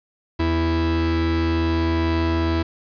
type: tone pair together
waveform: 45% pulse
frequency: 82.45 / 329.6 Hz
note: E2 / E4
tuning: +1 / 0 cents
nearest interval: 2 octaves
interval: 2399 cents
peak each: -21 / -22 dBFS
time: 0.39-2.63 s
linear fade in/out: 10 ms
effects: resampled to 11025 Hz + 8-bit